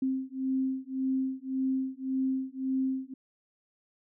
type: beating tone pair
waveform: sine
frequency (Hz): 262.6 / 264.4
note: C4 / C4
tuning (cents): +6 / +18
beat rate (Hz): 1.8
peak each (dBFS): -31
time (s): 0.02-3.14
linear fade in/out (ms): 5
effects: none